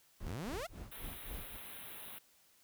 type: noise with tremolo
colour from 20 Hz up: brown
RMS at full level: -44 dBFS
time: 0.2-1.57 s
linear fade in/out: 5 ms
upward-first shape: sine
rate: 3.7 Hz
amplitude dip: 95%
type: exponential sweep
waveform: sawtooth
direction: up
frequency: 67 to 739 Hz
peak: -36 dBFS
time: 0.26-0.67 s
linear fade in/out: 10 ms
type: band-stop noise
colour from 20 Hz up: white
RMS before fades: -49 dBFS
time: 0.91-2.19 s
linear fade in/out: 10 ms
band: 3900 to 9600 Hz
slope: 96 dB/octave
effects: white hiss -68 dBFS RMS until 2.63 s